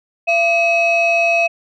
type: tone pair together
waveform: sine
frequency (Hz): 678.3 / 2561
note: E5 / D#7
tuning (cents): +49 / +49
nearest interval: octave + major seventh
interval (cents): 2300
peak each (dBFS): -13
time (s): 0.27-1.48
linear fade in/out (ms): 20
effects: tanh soft clip ceiling -8 dBFS